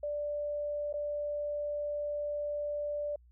sine tone with dropouts, 587.3 Hz, D5, in tune, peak -32 dBFS, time 0.03-3.16 s, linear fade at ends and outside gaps 5 ms, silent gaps 0.928-0.938 s, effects added 60 Hz sine -57 dBFS peak until 3.31 s

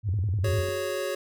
sine tone with vibrato, 98 Hz, G2, in tune, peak -23 dBFS, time 0.03-0.65 s, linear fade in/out 50 ms, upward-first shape square, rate 10 Hz, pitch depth 150 cents each way
click train, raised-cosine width 3 ms, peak -30 dBFS, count 13, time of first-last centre 0.09-0.687 s, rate 20.1 Hz
square chord, F# suspended second, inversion none, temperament equal, 370 / 415.3 / 554.4 Hz, F#4 / G#4 / C#5, 0 / 0 / 0 cents, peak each -34 / -35 / -31 dBFS, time 0.44-1.15 s, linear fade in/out 5 ms
triangle tone with exponential decay, 93.4 Hz, F#2, 17 cents sharp, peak -28 dBFS, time 0.63-1.08 s, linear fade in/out 5 ms, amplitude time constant 97 ms
effects none

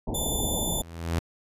pink low-pass noise, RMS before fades -30 dBFS, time 0.07-0.82 s, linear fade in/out 5 ms, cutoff 940 Hz, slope 96 dB/octave
5% pulse tone, 3520 Hz, A7, in tune, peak -20 dBFS, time 0.14-0.82 s, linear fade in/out 10 ms
sawtooth tone with exponential growth, 83.5 Hz, E2, 23 cents sharp, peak -18 dBFS, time 0.59-1.19 s, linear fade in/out 0 ms, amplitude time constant 130 ms
effects resampled to 32000 Hz

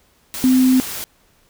sine tone in noise, 257.4 Hz, C4, 28 cents flat, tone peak -10 dBFS, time 0.44-0.8 s, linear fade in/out 0 ms, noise white, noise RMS -28 dBFS, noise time 0.34-1.04 s, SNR +15 dB, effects pink hiss -57 dBFS RMS until 1.49 s

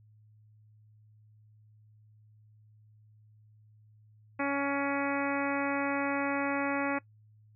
harmonic tone, 280 Hz, C#4, 18 cents sharp, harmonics 1 / 2 / 3 / 4 / 5 / 6 / 7 / 8 / 9, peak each -32 / -35 / -37 / -38 / -39 / -40 / -40 / -41 / -42 dBFS, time 4.39-6.99 s, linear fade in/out 10 ms, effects noise-tail reverb RT60 0.1 s tail -21 dB re dry + added 107 Hz sine -57 dBFS peak until 7.55 s

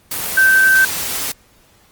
sine tone in noise, 1551 Hz, G6, 19 cents flat, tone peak -8 dBFS, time 0.37-0.85 s, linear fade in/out 5 ms, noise white, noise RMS -22 dBFS, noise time 0.11-1.32 s, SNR +11 dB, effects pink hiss -52 dBFS RMS until 1.91 s + Opus 24 kbps

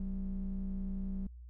triangle ring-modulated tone, 110 Hz, A2, in tune, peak -28 dBFS, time 0-1.27 s, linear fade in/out 5 ms, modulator 81.1 Hz, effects tanh soft clip ceiling -29 dBFS + added 60 Hz sine -47 dBFS peak until 1.49 s

